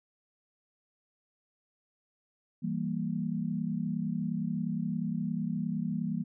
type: chord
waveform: sine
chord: E diminished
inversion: none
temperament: equal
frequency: 164.81 / 196 / 233.1 Hz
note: E3 / G3 / Bb3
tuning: 0 / 0 / 0 cents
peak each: -34 dBFS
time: 2.62-6.24 s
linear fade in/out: 20 ms
effects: none